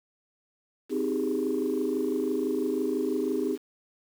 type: chord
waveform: sine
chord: Ab major seventh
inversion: first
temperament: just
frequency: 259.6 / 311.5 / 389.3 / 415.3 Hz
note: C4 / Eb4 / G4 / Ab4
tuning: -13 / +2 / -12 / 0 cents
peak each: -30 dBFS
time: 0.89-3.58 s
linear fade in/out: 50 ms
effects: tanh soft clip ceiling -18 dBFS + 8-bit